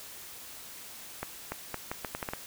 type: accelerating click train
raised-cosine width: 0.5 ms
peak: -18 dBFS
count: 9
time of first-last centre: 1.23-2.335 s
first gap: 290 ms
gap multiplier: 0.77
effects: white hiss -46 dBFS RMS until 2.46 s